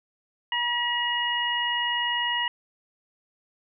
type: harmonic tone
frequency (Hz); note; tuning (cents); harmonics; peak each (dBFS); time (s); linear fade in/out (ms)
960; B5; -49; 1 / 2 / 3; -29 / -28 / -27; 0.52-2.48; 2
effects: none